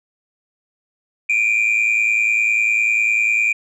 sine tone pair together, 2349 / 2459 Hz, D7 / D#7, 0 / -21 cents, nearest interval minor second, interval 79 cents, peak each -15 dBFS, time 1.29-3.53 s, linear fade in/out 10 ms, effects tanh soft clip ceiling -11 dBFS

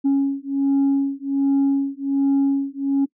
sine beating tone pair, 275.5 / 276.8 Hz, C#4 / C#4, -11 / -2 cents, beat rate 1.3 Hz, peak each -18 dBFS, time 0.04-3.06 s, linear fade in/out 20 ms, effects noise-tail reverb RT60 0.1 s tail -21 dB re dry + tanh soft clip ceiling -13 dBFS

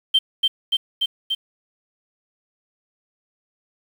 sine tone with echo, 3136 Hz, G7, in tune, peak -11 dBFS, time 0.14-0.19 s, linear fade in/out 10 ms, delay 290 ms, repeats 4, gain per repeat -2 dB, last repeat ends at 1.35 s, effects tanh soft clip ceiling -9 dBFS + 7-bit

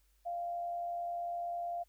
sine tone with frequency modulation, 694 Hz, F5, 11 cents flat, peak -35 dBFS, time 0.25-1.84 s, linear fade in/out 20 ms, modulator 91.2 Hz, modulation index 0.23, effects added 50 Hz sine -68 dBFS peak until 1.88 s + white hiss -75 dBFS RMS until 1.88 s

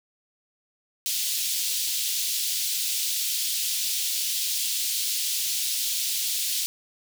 pink high-pass noise, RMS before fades -27 dBFS, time 1.06-6.66 s, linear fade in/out 0 ms, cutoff 3300 Hz, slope 24 dB/octave, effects none

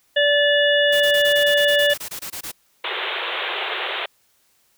harmonic tone, 580 Hz, D5, 22 cents flat, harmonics 1 / 3 / 5 / 6, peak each -17 / -19 / -22 / -24 dBFS, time 0.16-1.94 s, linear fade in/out 10 ms
white noise bursts, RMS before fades -31 dBFS, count 15, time 0.92-2.518 s, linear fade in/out 10 ms, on 86 ms, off 22 ms
white band-pass noise, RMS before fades -26 dBFS, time 2.84-4.06 s, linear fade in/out 5 ms, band 350 to 3700 Hz, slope 96 dB/octave
effects white hiss -62 dBFS RMS until 4.77 s

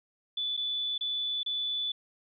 sine tone with dropouts, 3475 Hz, A7, 22 cents flat, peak -29 dBFS, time 0.37-1.92 s, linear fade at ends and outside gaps 5 ms, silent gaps 0.568-0.574 / 0.98-1.009 / 1.432-1.461 s, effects none

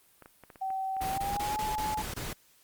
clicks, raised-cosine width 0.5 ms, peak -33 dBFS, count 8, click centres 0.223 / 0.259 / 0.437 / 0.502 / 0.558 / 0.704 / 0.967 / 1.007 s
sine tone with pitch glide, 767 to 856 Hz, G5 to A5, -38 to -48 cents, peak -30 dBFS, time 0.61-2.02 s, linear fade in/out 10 ms, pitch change +190 cents, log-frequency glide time 1.09-1.59 s
pink noise bursts, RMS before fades -37 dBFS, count 7, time 1.01-2.332 s, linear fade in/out 5 ms, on 170 ms, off 22 ms
effects white hiss -63 dBFS RMS until 2.63 s + Opus 32 kbps

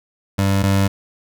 25% pulse tone pair in turn, 98 / 98 Hz, G2 / G2, 0 / 0 cents, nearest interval unison, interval 0 cents, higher neither, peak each -11 / -10 dBFS, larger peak second, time 0.38-0.63 / 0.63-0.88 s, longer neither, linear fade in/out 10 ms, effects none

